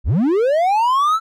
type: linear sweep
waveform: triangle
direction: up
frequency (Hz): 34.31 to 1349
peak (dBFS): -11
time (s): 0.04-1.2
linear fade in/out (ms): 50
effects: none